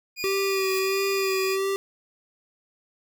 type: tone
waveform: 25% pulse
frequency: 2445 Hz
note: D#7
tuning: 31 cents flat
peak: -25 dBFS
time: 0.16-1.58 s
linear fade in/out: 50 ms
type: tone with vibrato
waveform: square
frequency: 386.2 Hz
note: G4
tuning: 26 cents flat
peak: -24 dBFS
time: 0.24-1.76 s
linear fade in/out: 0 ms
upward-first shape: sine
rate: 1.5 Hz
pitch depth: 26 cents each way
type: noise with exponential growth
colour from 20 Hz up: blue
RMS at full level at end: -35 dBFS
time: 0.33-0.79 s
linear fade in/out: 2 ms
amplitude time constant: 100 ms
effects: none